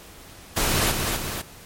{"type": "noise with echo", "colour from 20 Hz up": "pink", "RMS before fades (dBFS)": -22, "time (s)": [0.56, 0.92], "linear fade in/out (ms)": 10, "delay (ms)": 250, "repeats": 2, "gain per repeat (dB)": -4, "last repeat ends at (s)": 1.42, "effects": ["pink hiss -45 dBFS RMS until 1.65 s", "MP3 64 kbps"]}